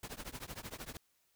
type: noise with tremolo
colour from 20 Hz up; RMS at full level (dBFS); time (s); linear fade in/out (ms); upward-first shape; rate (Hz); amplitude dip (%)
pink; -42; 0.03-0.97; 2; triangle; 13; 100
effects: white hiss -75 dBFS RMS until 1.35 s